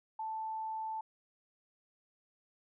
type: tone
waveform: sine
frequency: 880 Hz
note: A5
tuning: in tune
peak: -36 dBFS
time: 0.19-1.01 s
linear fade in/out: 5 ms
effects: none